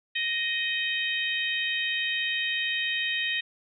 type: harmonic tone with a mistuned harmonic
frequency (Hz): 622.3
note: D#5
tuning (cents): 0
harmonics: 3 / 4 / 5 / 6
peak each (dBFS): -30 / -31 / -32 / -33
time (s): 0.15-3.41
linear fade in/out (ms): 10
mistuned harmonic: 4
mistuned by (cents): +19
effects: none